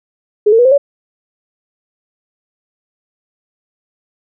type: tone with pitch steps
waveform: sine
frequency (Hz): 418.7 / 451.4 / 486.5 / 524.5 / 565.4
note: G#4 / A4 / B4 / C5 / C#5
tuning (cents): +14 / +44 / -26 / +4 / +34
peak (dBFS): -5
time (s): 0.46-0.78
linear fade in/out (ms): 10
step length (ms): 64
effects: none